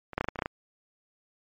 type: clicks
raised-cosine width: 0.5 ms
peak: -25 / -12 / -11 / -17 / -13 / -21 / -15 / -14 / -15 dBFS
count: 9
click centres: 0.133 / 0.18 / 0.21 / 0.244 / 0.286 / 0.358 / 0.39 / 0.422 / 0.459 s
effects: MP3 48 kbps